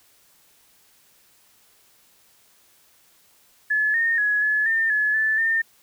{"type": "tone with pitch steps", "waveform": "sine", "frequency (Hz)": [1715, 1835, 1682, 1710, 1805, 1708, 1751, 1810], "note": ["A6", "A#6", "G#6", "A6", "A6", "G#6", "A6", "A6"], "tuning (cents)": [-45, -28, 22, -50, 44, 48, -9, 48], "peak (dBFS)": -18, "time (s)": [3.7, 5.62], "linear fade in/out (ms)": 10, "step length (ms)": 240, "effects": ["white hiss -58 dBFS RMS until 5.82 s"]}